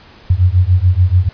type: beating tone pair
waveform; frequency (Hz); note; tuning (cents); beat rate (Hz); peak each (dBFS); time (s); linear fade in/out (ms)
sine; 87.4 / 94.3; F2 / F#2; +2 / +33; 6.9; -11; 0.3-1.29; 5
effects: pink hiss -42 dBFS RMS until 1.33 s + resampled to 11025 Hz